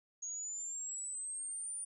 sine exponential sweep, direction up, 6610 to 9397 Hz, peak -39 dBFS, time 0.22-1.85 s, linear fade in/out 10 ms, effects none

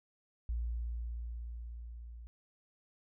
sine tone with level ramp, 58.27 Hz, A#1, in tune, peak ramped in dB -32 to -46 dBFS, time 0.49-2.27 s, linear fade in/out 0 ms, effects none

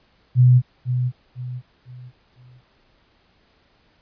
sine tone with echo, 125.1 Hz, B2, 23 cents sharp, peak -9 dBFS, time 0.35-0.62 s, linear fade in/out 50 ms, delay 500 ms, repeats 4, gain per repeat -9 dB, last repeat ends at 2.62 s, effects pink hiss -60 dBFS RMS until 4.01 s + resampled to 11025 Hz

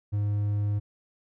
triangle tone, 103.1 Hz, G#2, 12 cents flat, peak -22 dBFS, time 0.12-0.8 s, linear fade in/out 20 ms, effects none

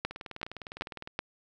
two click trains, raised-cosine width 0.3 ms, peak -24 / -14 dBFS, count 20 / 4, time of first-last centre 0.11-1.074 / 0.05-1.191 s, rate 19.7 / 2.63 Hz, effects none

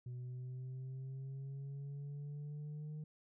sine exponential sweep, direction up, 123.3 to 153.2 Hz, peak -40 dBFS, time 0.06-3.04 s, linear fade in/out 5 ms, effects tanh soft clip ceiling -42 dBFS

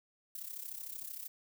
violet noise with amplitude modulation, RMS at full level -41 dBFS, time 0.35-1.28 s, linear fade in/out 2 ms, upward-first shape sine, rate 33.2 Hz, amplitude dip 75%, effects none

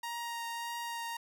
sawtooth tone with vibrato, 936 Hz, A#5, 7 cents sharp, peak -33 dBFS, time 0.03-1.17 s, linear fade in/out 5 ms, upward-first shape triangle, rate 1.7 Hz, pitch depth 13 cents each way, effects none

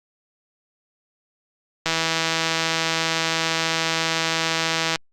click train, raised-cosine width 0.2 ms, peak -4 dBFS, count 506, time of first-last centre 1.86-4.958 s, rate 163 Hz, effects Opus 48 kbps

